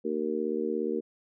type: harmonic tone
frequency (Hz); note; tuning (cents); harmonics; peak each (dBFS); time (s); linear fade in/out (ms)
77.1; D#2; -15; 3 / 4 / 5 / 6; -34 / -34 / -32 / -32; 0.04-1.01; 20
effects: none